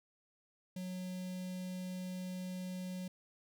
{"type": "tone with notch filter", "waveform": "square", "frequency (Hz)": 183.5, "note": "F#3", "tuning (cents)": -14, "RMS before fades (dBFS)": -42, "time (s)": [0.76, 3.08], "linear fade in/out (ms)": 5, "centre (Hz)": 1200, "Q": 0.62, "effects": []}